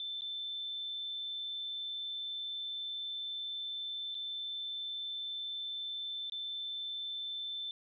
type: tone with dropouts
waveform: sine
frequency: 3538 Hz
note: A7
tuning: 9 cents sharp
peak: -37 dBFS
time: 0-7.71 s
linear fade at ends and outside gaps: 1 ms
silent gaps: 0.209-0.219 / 4.145-4.151 / 6.298-6.321 s
effects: none